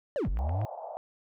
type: linear two-way sweep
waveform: triangle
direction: down then up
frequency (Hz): 622.3 to 41.2 to 112.6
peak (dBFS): -25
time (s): 0.16-0.65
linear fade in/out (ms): 0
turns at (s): 0.29
type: click train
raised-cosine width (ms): 0.5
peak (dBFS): -30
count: 4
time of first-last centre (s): 0.25-0.615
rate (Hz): 8.22
type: band-pass noise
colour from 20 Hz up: white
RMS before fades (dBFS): -40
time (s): 0.39-0.97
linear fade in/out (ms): 0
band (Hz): 610 to 790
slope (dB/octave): 48
effects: none